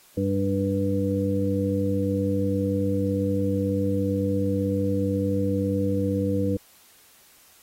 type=harmonic tone; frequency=98 Hz; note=G2; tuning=in tune; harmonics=1 / 2 / 3 / 5; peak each=-27 / -27 / -27 / -27 dBFS; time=0.17-6.57 s; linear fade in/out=5 ms; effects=white hiss -55 dBFS RMS until 7.62 s + AAC 48 kbps